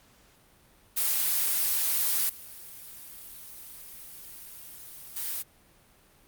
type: noise with level steps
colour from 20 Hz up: blue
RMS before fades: -26 / -45 / -33 dBFS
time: 0.96-5.43 s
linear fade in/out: 20 ms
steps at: 2.29 / 5.16 s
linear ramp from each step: 5 ms
effects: pink hiss -60 dBFS RMS until 6.27 s + Opus 48 kbps